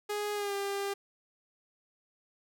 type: tone with pitch glide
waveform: sawtooth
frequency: 415.3 to 398.6 Hz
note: G#4 to G4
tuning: 0 to +29 cents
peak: -28 dBFS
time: 0.09-0.94 s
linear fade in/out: 10 ms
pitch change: -71 cents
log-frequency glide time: 0.34-0.54 s
effects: none